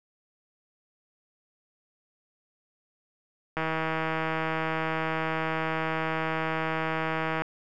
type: click train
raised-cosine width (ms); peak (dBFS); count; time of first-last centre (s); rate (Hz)
0.5; -14; 617; 3.57-7.42; 160
effects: none